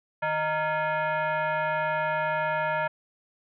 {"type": "tone with frequency modulation", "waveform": "sine", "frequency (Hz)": 153.6, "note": "D#3", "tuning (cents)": -22, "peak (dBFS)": -24, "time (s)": [0.22, 2.88], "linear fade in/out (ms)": 10, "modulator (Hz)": 773, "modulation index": 2.1, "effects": []}